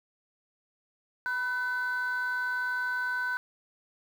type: tone pair together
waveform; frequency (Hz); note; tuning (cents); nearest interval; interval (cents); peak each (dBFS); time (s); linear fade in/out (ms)
sine; 983 / 1511.2; B5 / F#6; -8 / +36; perfect fifth; 744; -34 / -27; 1.26-3.37; 0
effects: tanh soft clip ceiling -25 dBFS + 9-bit